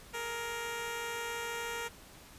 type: tone pair together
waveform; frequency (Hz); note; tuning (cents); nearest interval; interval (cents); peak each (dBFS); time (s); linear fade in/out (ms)
10% pulse; 421.2 / 467.3; G#4 / A#4; +24 / +4; major second; 180; -39 / -28; 0.13-1.89; 20
effects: pink hiss -54 dBFS RMS until 2.38 s + resampled to 32000 Hz